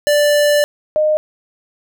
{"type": "tone pair in turn", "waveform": ["square", "sine"], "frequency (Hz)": [587.3, 613.5], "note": ["D5", "D#5"], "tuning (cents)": [0, -25], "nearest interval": "minor second", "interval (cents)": 75, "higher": "second", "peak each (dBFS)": [-11, -11], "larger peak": "neither", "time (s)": [[0.07, 0.64], [0.96, 1.17]], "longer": "first", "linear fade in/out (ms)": 0, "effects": []}